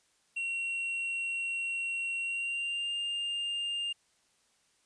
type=tone with pitch glide; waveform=triangle; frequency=2737 to 2806 Hz; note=F7 to F7; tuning=-36 to +8 cents; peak=-30 dBFS; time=0.36-3.93 s; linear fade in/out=10 ms; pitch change=+44 cents; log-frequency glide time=2.2-2.92 s; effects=white hiss -70 dBFS RMS until 4.85 s + resampled to 22050 Hz